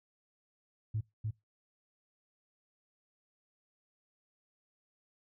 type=tone with echo; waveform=sine; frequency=108.5 Hz; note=A2; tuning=24 cents flat; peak=-30 dBFS; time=0.94-1.01 s; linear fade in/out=10 ms; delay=300 ms; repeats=1; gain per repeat=-2 dB; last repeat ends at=1.31 s; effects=noise-tail reverb RT60 0.2 s tail -22 dB re dry + tanh soft clip ceiling -26 dBFS